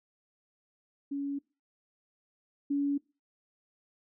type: tone pair in turn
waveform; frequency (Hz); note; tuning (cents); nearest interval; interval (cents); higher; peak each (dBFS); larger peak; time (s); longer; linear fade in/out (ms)
sine; 281 / 283.4; C#4 / C#4; +24 / +38; unison; 14; second; -31 / -26; second; 1.11-1.39 / 2.7-2.98; neither; 10
effects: noise-tail reverb RT60 0.3 s tail -23 dB re dry